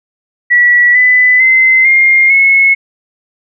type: tone with pitch steps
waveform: sine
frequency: 1942 / 2000 / 2060 / 2121 / 2185 Hz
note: B6 / B6 / C7 / C7 / C#7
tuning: -30 / +21 / -28 / +23 / -26 cents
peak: -4 dBFS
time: 0.5-2.75 s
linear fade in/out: 20 ms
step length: 450 ms
effects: none